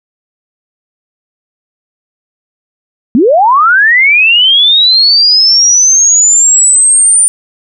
sine linear sweep, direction up, 209.1 to 9240 Hz, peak -3 dBFS, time 3.15-7.28 s, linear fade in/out 0 ms, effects none

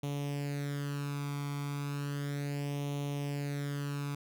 sawtooth tone with flanger, 143 Hz, D3, 46 cents flat, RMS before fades -36 dBFS, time 0.03-4.15 s, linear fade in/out 5 ms, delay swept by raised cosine 0.31 to 0.88 ms, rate 0.34 Hz, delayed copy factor +0.7, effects none

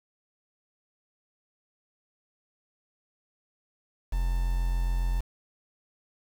triangle tone with quantisation, 43.65 Hz, F1, in tune, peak -22 dBFS, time 4.12-5.21 s, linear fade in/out 10 ms, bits 7, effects none

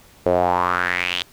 sawtooth tone with band-pass filter sweep, 89.2 Hz, F2, 37 cents sharp, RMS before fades -20 dBFS, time 0.26-1.22 s, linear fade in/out 0 ms, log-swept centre 510 to 3400 Hz, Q 4.5, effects pink hiss -50 dBFS RMS until 1.32 s

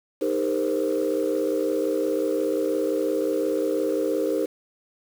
sine chord, C minor seventh, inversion first, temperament equal with one note detuned, 311.1 / 400.5 / 466.2 / 523.3 Hz, Eb4 / G4 / Bb4 / C5, 0 / +37 / 0 / 0 cents, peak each -26 dBFS, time 0.21-4.46 s, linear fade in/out 10 ms, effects tanh soft clip ceiling -15 dBFS + 7-bit

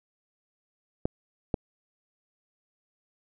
clicks, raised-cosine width 2 ms, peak -12 dBFS, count 2, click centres 1.055 / 1.542 s, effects none

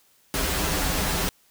pink noise with comb filter, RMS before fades -25 dBFS, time 0.34-1.29 s, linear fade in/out 0 ms, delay 8.7 ms, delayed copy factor -0.95, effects white hiss -61 dBFS RMS until 1.5 s

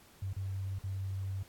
sine tone with dropouts, 96.3 Hz, G2, 30 cents flat, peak -34 dBFS, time 0.22-1.43 s, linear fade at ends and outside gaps 5 ms, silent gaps 0.331-0.364 / 0.788-0.837 s, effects pink hiss -60 dBFS RMS until 1.48 s + AAC 64 kbps

